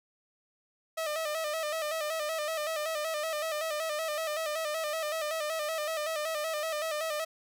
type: tone with vibrato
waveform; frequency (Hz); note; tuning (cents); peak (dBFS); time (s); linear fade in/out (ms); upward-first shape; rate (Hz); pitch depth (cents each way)
sawtooth; 623; D#5; +2; -27; 0.97-7.25; 10; square; 5.3; 63
effects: none